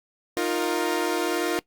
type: chord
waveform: sawtooth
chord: Eb suspended second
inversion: none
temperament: equal with one note detuned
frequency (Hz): 311.1 / 352.1 / 466.2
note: Eb4 / F4 / Bb4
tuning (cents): 0 / +14 / 0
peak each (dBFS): -25 / -22 / -25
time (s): 0.37-1.59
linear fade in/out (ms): 0
effects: noise-tail reverb RT60 0.1 s tail -21 dB re dry + Opus 48 kbps